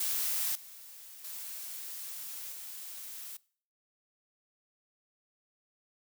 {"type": "noise with level steps", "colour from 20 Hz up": "blue", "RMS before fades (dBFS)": [-32, -50, -42, -44], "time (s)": [0, 3.37], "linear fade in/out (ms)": 5, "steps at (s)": [0.55, 1.24, 2.52], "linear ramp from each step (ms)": 5, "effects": ["noise-tail reverb RT60 0.5 s tail -22 dB re dry"]}